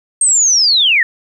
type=linear sweep; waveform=sine; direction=down; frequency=8540 to 1756 Hz; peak=-8 dBFS; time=0.21-1.03 s; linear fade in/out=2 ms; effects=8-bit